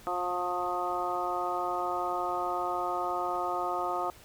harmonic tone with a mistuned harmonic, 178.2 Hz, F3, 35 cents sharp, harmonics 2 / 3 / 4 / 5 / 6 / 7, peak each -37 / -39 / -33 / -37 / -39 / -34 dBFS, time 0.07-4.1 s, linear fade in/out 0 ms, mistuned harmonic 6, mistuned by +15 cents, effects pink hiss -54 dBFS RMS until 4.24 s

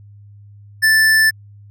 sine tone with hard clipping, 1760 Hz, A6, in tune, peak -11 dBFS, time 0.82-1.31 s, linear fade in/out 20 ms, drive 17 dB, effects added 102 Hz sine -39 dBFS peak until 1.7 s

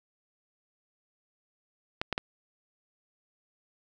clicks, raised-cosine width 0.3 ms, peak -13 dBFS, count 3, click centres 2.015 / 2.127 / 2.179 s, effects none

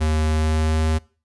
square tone with pitch glide, 77.78 to 78.87 Hz, D#2 to D#2, 0 to +24 cents, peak -18 dBFS, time 0-0.99 s, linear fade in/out 20 ms, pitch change +24 cents, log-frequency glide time 0.24-0.86 s, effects noise-tail reverb RT60 0.4 s tail -23 dB re dry + resampled to 24000 Hz

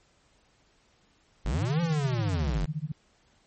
square linear two-way sweep, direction up then down, 38.89 to 174.61 to 38.89 Hz, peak -27 dBFS, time 1.45-2.66 s, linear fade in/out 10 ms, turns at 1.81 s
sine tone with tremolo, 152.9 Hz, D#3, 30 cents flat, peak -26 dBFS, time 1.47-2.92 s, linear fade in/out 5 ms, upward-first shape sine, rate 14 Hz, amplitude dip 100%
effects pink hiss -65 dBFS RMS until 3.46 s + MP3 32 kbps

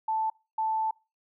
sine tone pair in turn, 880 / 880 Hz, A5 / A5, 0 / 0 cents, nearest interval unison, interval 0 cents, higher neither, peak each -25 dBFS, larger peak neither, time 0.08-0.3 / 0.58-0.91 s, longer second, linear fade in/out 5 ms, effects noise-tail reverb RT60 0.3 s tail -25 dB re dry

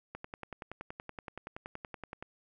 click train, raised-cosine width 0.5 ms, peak -26 dBFS, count 23, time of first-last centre 0.15-2.225 s, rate 10.6 Hz, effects none

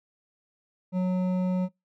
sine tone with hard clipping, 183.5 Hz, F#3, 14 cents flat, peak -25 dBFS, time 0.92-1.69 s, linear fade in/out 50 ms, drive 9 dB, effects noise-tail reverb RT60 0.2 s tail -26 dB re dry

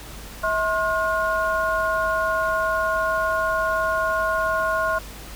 sine tone cluster, 644 / 1068 / 1433 Hz, E5 / C6 / F6, -41 / +35 / +44 cents, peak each -24 dBFS, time 0.43-4.99 s, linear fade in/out 10 ms, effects added 50 Hz sine -39 dBFS peak until 5.35 s + pink hiss -40 dBFS RMS until 5.35 s

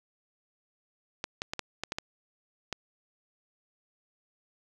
clicks, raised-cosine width 0.2 ms, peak -15 dBFS, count 8, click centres 1.241 / 1.419 / 1.535 / 1.593 / 1.836 / 1.921 / 1.985 / 2.727 s, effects 8-bit

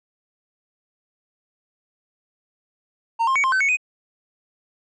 triangle tone with pitch steps, 917 / 1060 / 2246 / 1054 / 1530 / 2214 / 2498 Hz, A#5 / C6 / C#7 / C6 / G6 / C#7 / D#7, -29 / +22 / +22 / +12 / -42 / -3 / +6 cents, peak -15 dBFS, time 3.19-3.771 s, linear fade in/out 20 ms, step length 83 ms, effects resampled to 22050 Hz

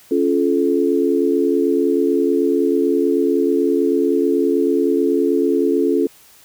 sine chord, Db augmented, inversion none, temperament just, 277.2 / 346.5 / 433.1 Hz, Db4 / F4 / A4, 0 / -14 / -27 cents, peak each -18 dBFS, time 0.11-6.07 s, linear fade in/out 5 ms, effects white hiss -48 dBFS RMS until 6.44 s

